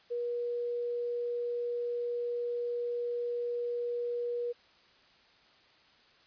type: tone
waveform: sine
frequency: 480 Hz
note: B4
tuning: 49 cents flat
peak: -31 dBFS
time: 0.1-4.53 s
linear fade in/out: 20 ms
effects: white hiss -62 dBFS RMS until 6.26 s + resampled to 11025 Hz